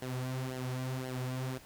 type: tone with flanger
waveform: sawtooth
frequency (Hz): 128.6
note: C3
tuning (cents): -30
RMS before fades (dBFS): -37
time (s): 0.02-1.58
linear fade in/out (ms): 2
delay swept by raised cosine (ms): 0.81 to 5.51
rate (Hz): 1.9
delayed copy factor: -0.7
effects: pink hiss -56 dBFS RMS until 1.65 s